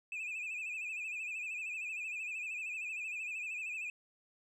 sine tone with vibrato, 2530 Hz, D#7, 28 cents sharp, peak -35 dBFS, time 0.12-3.9 s, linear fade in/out 2 ms, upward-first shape sine, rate 13 Hz, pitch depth 86 cents each way, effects tanh soft clip ceiling -37 dBFS

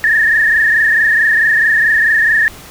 sine tone with frequency modulation, 1778 Hz, A6, 18 cents sharp, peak -8 dBFS, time 0.04-2.48 s, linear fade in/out 0 ms, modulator 24.6 Hz, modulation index 3.3, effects pink hiss -35 dBFS RMS until 2.7 s

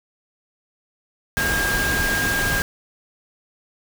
sine tone in noise, 1614 Hz, G#6, 50 cents flat, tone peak -21 dBFS, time 1.37-2.62 s, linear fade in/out 0 ms, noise pink, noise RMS -24 dBFS, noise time 1.37-2.62 s, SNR 0 dB, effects none

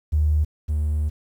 triangle tone pair in turn, 76 / 75.73 Hz, D#2 / D#2, -40 / -46 cents, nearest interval unison, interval 6 cents, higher first, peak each -12 / -17 dBFS, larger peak first, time 0.12-0.45 / 0.68-1.1 s, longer second, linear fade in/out 20 ms, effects tanh soft clip ceiling -14 dBFS + 9-bit

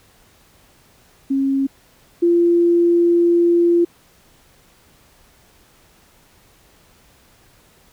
sine tone pair in turn, 271.8 / 343.8 Hz, C#4 / F4, -34 / -27 cents, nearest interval major third, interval 407 cents, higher second, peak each -15 / -11 dBFS, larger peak second, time 1.3-1.67 / 2.22-3.85 s, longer second, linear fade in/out 10 ms, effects pink hiss -53 dBFS RMS until 7.92 s

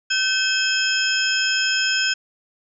sine tone cluster, 1535 / 2583 / 3205 / 5190 / 6750 Hz, G6 / E7 / G7 / E8 / G#8, -37 / -36 / +38 / -28 / +27 cents, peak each -22 / -25 / -26 / -23 / -30 dBFS, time 0.1-2.14 s, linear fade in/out 10 ms, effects none

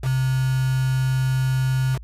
sine tone with quantisation, 130.81 Hz, C3, in tune, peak -18 dBFS, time 0.02-1.99 s, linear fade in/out 50 ms, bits 5, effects added 56 Hz sine -36 dBFS peak until 2.03 s + resampled to 32000 Hz

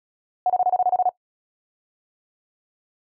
sine tone bursts, 731 Hz, F#5, 21 cents flat, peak -15 dBFS, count 10, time 0.46-1.092 s, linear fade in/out 2 ms, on 38 ms, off 28 ms, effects noise-tail reverb RT60 0.1 s tail -21 dB re dry

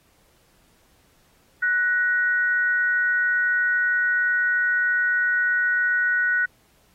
sine tone pair together, 1480 / 1887.4 Hz, F#6 / A#6, 0 / +21 cents, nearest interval major third, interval 421 cents, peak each -19 / -26 dBFS, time 1.62-6.46 s, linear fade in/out 10 ms, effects pink hiss -61 dBFS RMS until 6.94 s + AAC 48 kbps

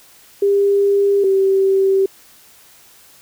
sine tone pair in turn, 400.3 / 386.9 Hz, G4 / G4, +36 / -23 cents, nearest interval minor second, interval 59 cents, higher first, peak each -11 dBFS, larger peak neither, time 0.42-1.24 / 1.24-2.06 s, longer neither, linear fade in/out 5 ms, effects white hiss -47 dBFS RMS until 3.21 s

